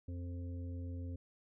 harmonic tone, 87.31 Hz, F2, in tune, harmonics 1 / 3 / 5 / 6, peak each -40 / -48 / -59 / -58 dBFS, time 0.08-1.16 s, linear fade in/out 5 ms, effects none

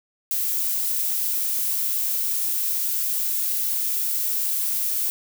violet noise, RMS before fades -24 dBFS, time 0.31-5.1 s, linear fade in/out 0 ms, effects none

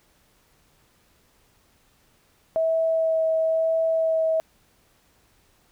sine tone with vibrato, 647 Hz, E5, 32 cents flat, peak -19 dBFS, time 2.56-4.4 s, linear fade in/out 0 ms, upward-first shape sine, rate 1 Hz, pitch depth 10 cents each way, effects pink hiss -62 dBFS RMS until 5.71 s

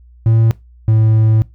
triangle tone pair in turn, 112.8 / 110.1 Hz, A2 / A2, +44 / +2 cents, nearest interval unison, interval 42 cents, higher first, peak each -6 dBFS, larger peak neither, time 0.26-0.51 / 0.88-1.42 s, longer second, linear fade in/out 0 ms, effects noise-tail reverb RT60 0.2 s tail -20 dB re dry + added 60 Hz sine -40 dBFS peak until 1.54 s

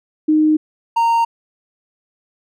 sine / triangle tone pair in turn, 308.5 / 924.5 Hz, D#4 / A#5, -15 / -15 cents, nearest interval octave + perfect fifth, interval 1900 cents, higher second, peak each -10 dBFS, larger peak neither, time 0.28-0.57 / 0.96-1.25 s, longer neither, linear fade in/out 10 ms, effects none

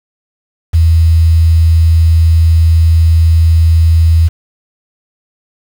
sine tone with quantisation, 82 Hz, E2, 9 cents flat, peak -4 dBFS, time 0.73-4.29 s, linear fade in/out 20 ms, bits 5, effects none

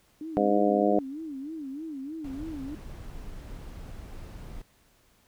sine tone with vibrato, 293.5 Hz, D4, 1 cent flat, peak -34 dBFS, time 0.21-2.75 s, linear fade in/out 2 ms, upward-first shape sine, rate 3.2 Hz, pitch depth 180 cents each way
harmonic tone, 102.5 Hz, G#2, 22 cents flat, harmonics 2 / 3 / 4 / 5 / 6 / 7, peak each -28 / -28 / -28 / -28 / -28 / -28 dBFS, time 0.37-0.99 s, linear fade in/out 0 ms
brown noise, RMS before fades -41 dBFS, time 2.24-4.62 s, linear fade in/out 5 ms
effects pink hiss -64 dBFS RMS until 5.27 s

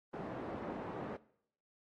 pink band-pass noise, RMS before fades -43 dBFS, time 0.13-1.17 s, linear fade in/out 10 ms, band 190 to 870 Hz, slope 12 dB/octave, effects noise-tail reverb RT60 0.7 s tail -20 dB re dry + AAC 32 kbps

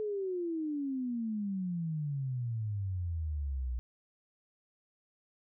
sine exponential sweep, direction down, 434.1 to 59.3 Hz, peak -32 dBFS, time 0-3.79 s, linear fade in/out 0 ms, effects none

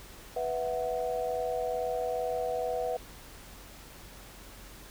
sine chord, B suspended fourth, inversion none, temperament just, 493.9 / 658.5 / 740.8 Hz, B4 / E5 / F#5, 0 / -2 / +2 cents, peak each -32 / -34 / -35 dBFS, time 0.36-2.97 s, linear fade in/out 5 ms, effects added 46 Hz sine -52 dBFS peak until 4.9 s + pink hiss -50 dBFS RMS until 4.9 s

